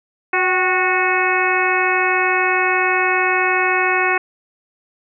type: harmonic tone with a mistuned harmonic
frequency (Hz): 366.5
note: F#4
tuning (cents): -16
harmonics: 1 / 2 / 3 / 4 / 5 / 6 / 7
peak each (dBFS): -22 / -22 / -22 / -22 / -22 / -22 / -22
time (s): 0.33-4.18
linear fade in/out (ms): 5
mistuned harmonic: 2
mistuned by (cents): +50
effects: none